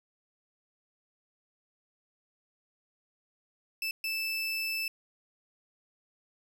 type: tone bursts at uneven times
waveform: 30% pulse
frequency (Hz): 2637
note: E7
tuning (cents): 0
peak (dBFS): -28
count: 2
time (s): 3.82-3.91 / 4.04-4.88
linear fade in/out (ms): 2
effects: none